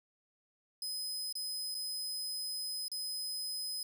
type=tone with dropouts; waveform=sawtooth; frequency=5040 Hz; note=D#8; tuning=21 cents sharp; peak=-34 dBFS; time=0.82-3.83 s; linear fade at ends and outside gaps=2 ms; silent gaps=1.326-1.353 / 1.745-1.749 / 2.882-2.916 s; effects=none